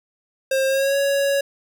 square tone with pitch glide, 533 to 557.6 Hz, C5 to C#5, +32 to +10 cents, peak -18 dBFS, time 0.51-1.41 s, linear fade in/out 5 ms, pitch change +78 cents, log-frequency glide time 0.67-0.97 s, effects none

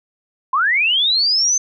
sine linear sweep, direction up, 988 to 6272 Hz, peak -13 dBFS, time 0.53-1.58 s, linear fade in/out 5 ms, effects none

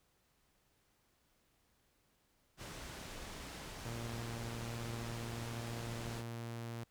pink low-pass noise, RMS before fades -48 dBFS, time 2.57-6.24 s, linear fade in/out 50 ms, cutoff 8600 Hz, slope 12 dB/octave
sawtooth tone, 116.54 Hz, A#2, in tune, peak -38 dBFS, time 3.85-6.84 s, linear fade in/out 5 ms
effects pink hiss -75 dBFS RMS until 6.9 s

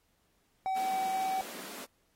triangle tone, 762 Hz, G5, 49 cents flat, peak -27 dBFS, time 0.66-1.41 s, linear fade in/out 0 ms
pink high-pass noise, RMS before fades -45 dBFS, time 0.75-1.86 s, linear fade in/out 20 ms, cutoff 190 Hz, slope 48 dB/octave
effects pink hiss -73 dBFS RMS until 2.15 s + AAC 48 kbps

